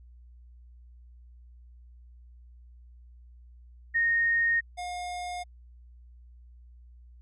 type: tone pair in turn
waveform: sine / square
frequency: 1853 / 714.8 Hz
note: A#6 / F5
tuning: -11 / +40 cents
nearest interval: octave + major third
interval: 1649 cents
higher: first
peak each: -22 / -34 dBFS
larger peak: first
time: 3.94-4.61 / 4.77-5.44 s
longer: neither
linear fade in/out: 20 ms
effects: added 60 Hz sine -49 dBFS peak until 7.21 s + resampled to 24000 Hz